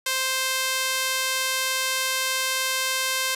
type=tone with high-pass filter; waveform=sawtooth; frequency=523.3 Hz; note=C5; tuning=in tune; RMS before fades=-25 dBFS; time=0.06-3.35 s; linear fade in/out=5 ms; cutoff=1600 Hz; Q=0.52; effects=resampled to 32000 Hz + 7-bit